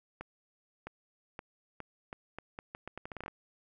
accelerating click train, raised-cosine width 0.5 ms, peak -26 dBFS, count 17, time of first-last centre 0.21-3.281 s, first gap 660 ms, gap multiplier 0.79, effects none

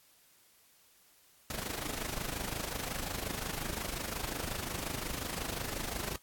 pink noise with amplitude modulation, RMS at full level -35 dBFS, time 1.5-6.16 s, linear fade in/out 2 ms, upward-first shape sine, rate 25.6 Hz, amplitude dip 70%, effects white hiss -64 dBFS RMS until 6.22 s + AAC 64 kbps

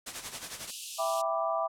white noise with tremolo, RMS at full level -36 dBFS, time 0.06-0.71 s, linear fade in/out 10 ms, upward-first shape sine, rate 11 Hz, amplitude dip 65%
white high-pass noise, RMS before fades -38 dBFS, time 0.67-1.22 s, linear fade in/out 10 ms, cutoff 2600 Hz, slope 96 dB/octave
sine chord, E minor seventh, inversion none, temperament equal, 659.3 / 784 / 987.8 / 1174.7 Hz, E5 / G5 / B5 / D6, 0 / 0 / 0 / 0 cents, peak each -30 / -35 / -36 / -33 dBFS, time 0.98-1.68 s, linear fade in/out 20 ms
effects low-pass 10000 Hz 12 dB/octave

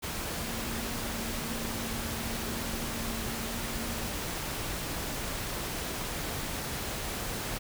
sine tone in noise, 228.9 Hz, A#3, 31 cents flat, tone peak -40 dBFS, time 0.39-4.07 s, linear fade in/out 20 ms, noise pink, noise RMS -35 dBFS, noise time 0.02-7.59 s, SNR -8 dB, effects none

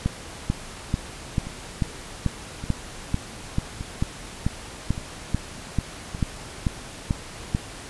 two click trains, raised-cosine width 5 ms, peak -9 / -20 dBFS, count 18 / 5, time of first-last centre 0.06-7.549 / 1.47-6.148 s, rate 2.27 / 0.855 Hz, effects pink hiss -39 dBFS RMS until 7.89 s + resampled to 24000 Hz

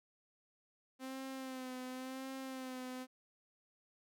sawtooth tone with vibrato, 260 Hz, C4, 11 cents flat, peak -39 dBFS, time 0.99-3.07 s, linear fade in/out 50 ms, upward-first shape sine, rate 0.93 Hz, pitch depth 39 cents each way, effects none

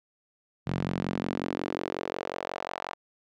sawtooth tone with high-pass filter sweep, 45.54 Hz, F#1, 27 cents flat, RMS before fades -33 dBFS, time 0.66-2.95 s, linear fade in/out 20 ms, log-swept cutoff 140 to 840 Hz, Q 2, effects low-pass 4000 Hz 12 dB/octave

